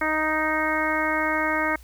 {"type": "harmonic tone", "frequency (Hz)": 311.1, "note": "D#4", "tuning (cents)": 0, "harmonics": [1, 2, 3, 4, 5, 6, 7], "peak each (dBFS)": [-29, -29, -29, -29, -29, -29, -29], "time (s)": [0.01, 1.76], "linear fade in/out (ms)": 5, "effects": ["added 60 Hz sine -44 dBFS peak until 1.83 s", "white hiss -55 dBFS RMS until 1.83 s"]}